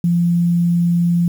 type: tone with quantisation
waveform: sine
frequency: 172.3 Hz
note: F3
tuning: 23 cents flat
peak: -12 dBFS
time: 0.04-1.28 s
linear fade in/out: 2 ms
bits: 7
effects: none